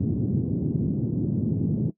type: band-pass noise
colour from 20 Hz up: pink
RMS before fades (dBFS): -25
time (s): 0-1.91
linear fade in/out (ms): 10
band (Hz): 110 to 290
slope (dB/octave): 24
effects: noise-tail reverb RT60 0.1 s tail -18 dB re dry